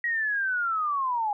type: linear sweep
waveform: sine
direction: down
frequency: 1914 to 809 Hz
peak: -24 dBFS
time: 0.04-1.33 s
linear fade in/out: 2 ms
effects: none